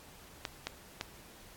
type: clicks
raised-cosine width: 0.2 ms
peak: -17 dBFS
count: 3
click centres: 0.452 / 0.67 / 1.011 s
effects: pink hiss -55 dBFS RMS until 1.56 s + AAC 64 kbps